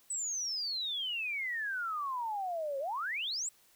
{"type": "exponential two-way sweep", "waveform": "sine", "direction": "down then up", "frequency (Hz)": [8080, 532, 8080], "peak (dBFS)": -33, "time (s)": [0.1, 3.49], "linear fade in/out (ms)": 5, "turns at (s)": 2.79, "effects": ["white hiss -65 dBFS RMS until 3.75 s"]}